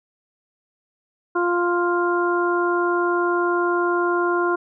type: harmonic tone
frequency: 350 Hz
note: F4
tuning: 4 cents sharp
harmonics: 1 / 2 / 3 / 4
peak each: -20 / -28 / -24 / -25 dBFS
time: 1.35-4.56 s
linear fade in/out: 10 ms
effects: none